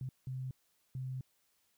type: tone bursts at uneven times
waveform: sine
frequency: 129.9 Hz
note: C3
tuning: 12 cents flat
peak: -37 dBFS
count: 3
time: 0.01-0.09 / 0.27-0.51 / 0.95-1.21 s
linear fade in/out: 2 ms
effects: white hiss -75 dBFS RMS until 1.77 s